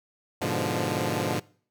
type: chord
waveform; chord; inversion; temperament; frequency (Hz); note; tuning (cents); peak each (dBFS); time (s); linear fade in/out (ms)
10% pulse; G# diminished seventh; none; equal; 103.83 / 123.47 / 146.83 / 174.61; G#2 / B2 / D3 / F3; 0 / 0 / 0 / 0; -23; 0.41-1.4; 10
effects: noise-tail reverb RT60 0.5 s tail -23 dB re dry